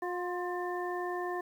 harmonic tone with a mistuned harmonic, 357.2 Hz, F4, 39 cents sharp, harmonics 1 / 2 / 3 / 5, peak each -35 / -38 / -40 / -42 dBFS, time 0.02-1.41 s, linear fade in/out 5 ms, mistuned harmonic 3, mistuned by -33 cents, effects 10-bit

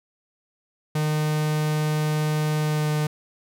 45% pulse tone with pitch glide, 152.9 to 151.49 Hz, D#3 to D#3, -30 to -46 cents, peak -21 dBFS, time 0.95-3.07 s, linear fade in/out 5 ms, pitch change -16 cents, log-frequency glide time 2.59-2.92 s, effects none

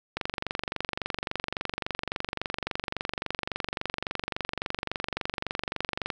click train, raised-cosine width 0.3 ms, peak -13 dBFS, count 141, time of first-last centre 0.17-6.102 s, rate 23.6 Hz, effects none

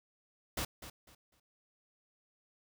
pink noise with echo, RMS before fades -36 dBFS, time 0.57-0.65 s, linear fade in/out 5 ms, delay 250 ms, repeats 3, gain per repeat -12 dB, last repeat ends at 1.4 s, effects none

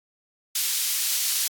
pink high-pass noise, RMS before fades -25 dBFS, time 0.55-1.48 s, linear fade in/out 5 ms, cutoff 4200 Hz, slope 12 dB/octave, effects AAC 64 kbps

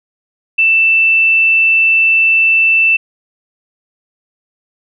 sine tone, 2660 Hz, E7, 15 cents sharp, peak -7 dBFS, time 0.58-2.97 s, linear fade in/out 10 ms, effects none

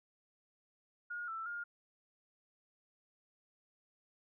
sine tone with pitch steps, 1431 / 1329 / 1416 Hz, F6 / E6 / F6, +42 / +14 / +23 cents, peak -39 dBFS, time 1.1-1.64 s, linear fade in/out 10 ms, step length 180 ms, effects none

